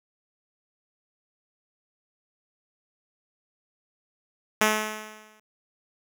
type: tone with exponential decay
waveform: 5% pulse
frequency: 215.2 Hz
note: A3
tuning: 38 cents flat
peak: -6 dBFS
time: 4.61-5.4 s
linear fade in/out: 5 ms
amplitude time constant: 170 ms
effects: none